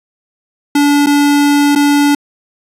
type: tone with dropouts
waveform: square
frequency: 288.2 Hz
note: D4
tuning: 33 cents flat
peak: -8 dBFS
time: 0.75-2.15 s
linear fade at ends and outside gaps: 5 ms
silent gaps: 1.062-1.068 / 1.752-1.758 s
effects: resampled to 32000 Hz + 8-bit